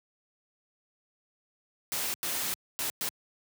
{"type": "noise bursts at uneven times", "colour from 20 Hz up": "white", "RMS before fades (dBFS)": -32, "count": 4, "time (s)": [[1.92, 2.14], [2.23, 2.54], [2.79, 2.9], [3.01, 3.09]], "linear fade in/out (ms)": 0, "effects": ["high-pass 100 Hz 12 dB/octave"]}